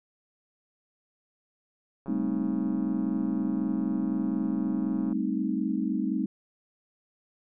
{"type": "click train", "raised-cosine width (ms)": 1, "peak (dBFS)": -32, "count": 421, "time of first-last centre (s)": [2.06, 5.126], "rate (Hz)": 137}
{"type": "chord", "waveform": "sine", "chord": "A half-diminished seventh", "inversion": "third", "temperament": "equal", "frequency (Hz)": [196, 220, 261.6, 311.1], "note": ["G3", "A3", "C4", "Eb4"], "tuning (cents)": [0, 0, 0, 0], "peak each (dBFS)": -31, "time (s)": [2.08, 6.26], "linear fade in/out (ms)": 5}
{"effects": []}